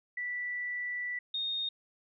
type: tone pair in turn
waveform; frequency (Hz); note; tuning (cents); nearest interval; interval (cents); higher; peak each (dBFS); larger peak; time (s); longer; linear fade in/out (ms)
sine; 1966 / 3695; B6 / A#7; -8 / -16; major seventh; 1092; second; -33 / -31; second; 0.17-1.19 / 1.34-1.69; first; 5
effects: none